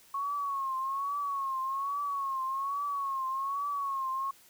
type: tone with vibrato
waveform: sine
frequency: 1100 Hz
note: C#6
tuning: 14 cents flat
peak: -30 dBFS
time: 0.14-4.31 s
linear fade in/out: 5 ms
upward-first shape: triangle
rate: 1.2 Hz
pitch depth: 88 cents each way
effects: white hiss -59 dBFS RMS until 4.49 s